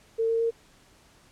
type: tone with pitch steps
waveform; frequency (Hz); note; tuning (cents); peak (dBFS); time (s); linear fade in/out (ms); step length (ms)
sine; 452 / 455.9 / 459.9; A4 / A#4 / A#4; +47 / -39 / -23; -22; 0.18-0.51; 20; 110
effects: pink hiss -58 dBFS RMS until 1.31 s + low-pass 10000 Hz 12 dB/octave